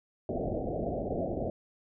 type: low-pass noise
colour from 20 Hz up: white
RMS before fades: -33 dBFS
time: 0.29-1.5 s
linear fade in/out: 2 ms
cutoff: 720 Hz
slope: 96 dB/octave
effects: none

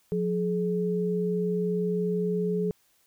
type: tone pair together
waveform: sine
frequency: 178.4 / 424.3 Hz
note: F3 / G#4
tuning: +37 / +37 cents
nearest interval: octave + minor third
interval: 1500 cents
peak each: -27 dBFS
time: 0.12-2.71 s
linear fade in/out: 0 ms
effects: white hiss -66 dBFS RMS until 3.06 s

